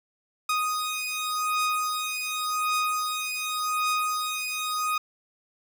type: beating tone pair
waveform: sawtooth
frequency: 1244.5 / 1245.38 Hz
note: D#6 / D#6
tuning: 0 / +1 cents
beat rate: 0.88 Hz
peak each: -25 dBFS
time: 0.49-4.98 s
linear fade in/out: 5 ms
effects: none